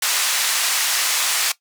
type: band-pass noise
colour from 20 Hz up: white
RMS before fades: -20 dBFS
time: 0.02-1.52 s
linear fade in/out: 5 ms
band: 960 to 8800 Hz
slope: 12 dB/octave
effects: noise-tail reverb RT60 0.1 s tail -17 dB re dry